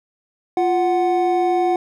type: tone pair together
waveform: triangle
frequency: 349.2 / 740 Hz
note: F4 / F#5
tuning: 0 / 0 cents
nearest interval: octave + minor second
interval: 1300 cents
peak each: -16 dBFS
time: 0.57-1.76 s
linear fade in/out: 2 ms
effects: none